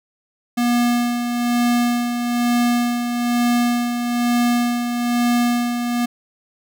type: tone with tremolo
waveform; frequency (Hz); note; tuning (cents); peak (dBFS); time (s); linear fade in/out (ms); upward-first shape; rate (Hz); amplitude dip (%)
square; 240.5; B3; -46; -15; 0.57-6.06; 10; sine; 1.1; 50
effects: none